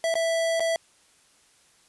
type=tone with dropouts; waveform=square; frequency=659.3 Hz; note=E5; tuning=in tune; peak=-23 dBFS; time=0.04-0.76 s; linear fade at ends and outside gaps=1 ms; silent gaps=0.141-0.154 / 0.597-0.604 s; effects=white hiss -60 dBFS RMS until 1.88 s + resampled to 24000 Hz